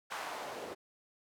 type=noise with band-pass filter sweep; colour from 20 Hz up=white; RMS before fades=-42 dBFS; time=0.1-0.75 s; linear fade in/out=20 ms; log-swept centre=1100 to 420 Hz; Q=1.6; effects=none